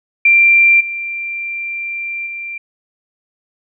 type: tone with level steps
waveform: sine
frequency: 2366 Hz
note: D7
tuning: 12 cents sharp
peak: -6 / -20 / -23 dBFS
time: 0.25-2.58 s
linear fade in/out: 5 ms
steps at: 0.8 / 2.26 s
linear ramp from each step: 10 ms
effects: none